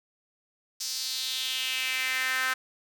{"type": "tone with high-pass filter sweep", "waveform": "sawtooth", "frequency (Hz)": 259.2, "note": "C4", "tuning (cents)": -16, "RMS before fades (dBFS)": -30, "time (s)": [0.8, 2.54], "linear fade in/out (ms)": 10, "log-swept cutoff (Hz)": [5400, 1500], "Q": 3.2, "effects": []}